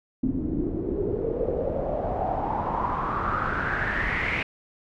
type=noise with low-pass filter sweep; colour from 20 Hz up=pink; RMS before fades=-27 dBFS; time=0.23-4.43 s; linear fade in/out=5 ms; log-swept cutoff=260 to 2300 Hz; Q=6.5; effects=none